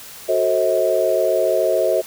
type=chord; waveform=sine; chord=F# diminished seventh; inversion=none; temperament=just; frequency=370 / 444 / 532.8 / 639.4 Hz; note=F#4 / A4 / C5 / Eb5; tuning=0 / +16 / +31 / +47 cents; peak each=-22 / -23 / -20 / -18 dBFS; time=0.28-2.02 s; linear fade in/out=20 ms; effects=white hiss -38 dBFS RMS until 2.06 s